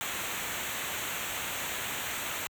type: noise with comb filter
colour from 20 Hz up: pink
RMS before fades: -35 dBFS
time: 0.01-2.47 s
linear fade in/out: 0 ms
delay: 0.2 ms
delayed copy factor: -0.75
effects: high-pass 60 Hz 12 dB/octave